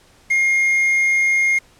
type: tone with quantisation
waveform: triangle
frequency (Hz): 2133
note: C7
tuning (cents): +33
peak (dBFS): -12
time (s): 0.3-1.59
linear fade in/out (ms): 10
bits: 6
effects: pink hiss -52 dBFS RMS until 1.79 s + low-pass 10000 Hz 12 dB/octave